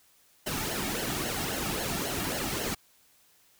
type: noise with flanger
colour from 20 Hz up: pink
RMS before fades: -32 dBFS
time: 0.46-2.75 s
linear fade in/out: 10 ms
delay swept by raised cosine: 0.82 to 2.02 ms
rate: 3.7 Hz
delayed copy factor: -0.7
effects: white hiss -63 dBFS RMS until 3.59 s